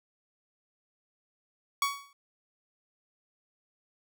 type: tone with exponential decay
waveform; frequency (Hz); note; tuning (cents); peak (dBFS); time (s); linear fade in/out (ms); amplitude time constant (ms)
sawtooth; 1123; C#6; +22; -19; 1.82-2.13; 2; 67
effects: none